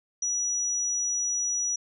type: tone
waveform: sine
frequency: 5850 Hz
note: F#8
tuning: 21 cents flat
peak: -25 dBFS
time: 0.22-1.76 s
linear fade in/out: 5 ms
effects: none